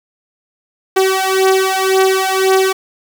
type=beating tone pair; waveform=sawtooth; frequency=380 / 381.9 Hz; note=F#4 / G4; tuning=+46 / -45 cents; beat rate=1.9 Hz; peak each=-10 dBFS; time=0.96-2.73 s; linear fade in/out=10 ms; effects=7-bit